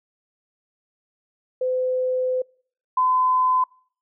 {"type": "tone pair in turn", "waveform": "sine", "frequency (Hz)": [510, 1018.2], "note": ["C5", "C6"], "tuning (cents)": [-44, -47], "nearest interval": "octave", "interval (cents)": 1197, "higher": "second", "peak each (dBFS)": [-20, -16], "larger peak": "second", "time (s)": [[1.61, 2.42], [2.97, 3.64]], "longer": "first", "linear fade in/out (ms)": 5, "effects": ["noise-tail reverb RT60 0.5 s tail -26 dB re dry"]}